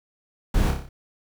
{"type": "noise with echo", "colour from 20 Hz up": "brown", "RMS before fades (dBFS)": -20, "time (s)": [0.54, 0.71], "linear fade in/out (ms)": 5, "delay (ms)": 30, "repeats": 6, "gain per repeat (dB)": -4, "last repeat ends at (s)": 0.89, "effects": []}